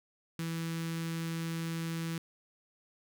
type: tone with notch filter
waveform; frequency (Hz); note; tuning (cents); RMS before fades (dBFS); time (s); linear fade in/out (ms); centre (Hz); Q
sawtooth; 164.81; E3; 0; -36; 0.39-2.18; 2; 680; 0.69
effects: none